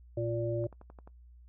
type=harmonic tone; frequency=116.54 Hz; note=A#2; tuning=in tune; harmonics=1 / 3 / 5; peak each=-34 / -34 / -34 dBFS; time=0.17-0.67 s; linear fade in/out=5 ms
type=click train; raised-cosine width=1 ms; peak=-37 dBFS; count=6; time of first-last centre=0.64-1.075 s; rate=11.5 Hz
effects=noise-tail reverb RT60 0.1 s tail -20 dB re dry + added 60 Hz sine -52 dBFS peak until 1.48 s